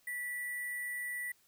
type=tone with sample-and-hold; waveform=sine; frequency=1959 Hz; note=B6; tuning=15 cents flat; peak=-36 dBFS; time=0.07-1.32 s; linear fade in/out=5 ms; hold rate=11025 Hz; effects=white hiss -69 dBFS RMS until 1.47 s